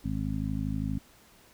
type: harmonic tone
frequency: 52.5 Hz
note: G#1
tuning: 19 cents sharp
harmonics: 1 / 2 / 3 / 4 / 5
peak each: -35 / -35 / -35 / -35 / -35 dBFS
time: 0.04-0.99 s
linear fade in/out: 10 ms
effects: pink hiss -58 dBFS RMS until 1.53 s